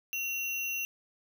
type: tone with sample-and-hold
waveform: sine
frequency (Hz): 2745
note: F7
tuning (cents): -31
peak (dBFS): -31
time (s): 0.13-0.85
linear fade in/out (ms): 0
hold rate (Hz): 8820
effects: none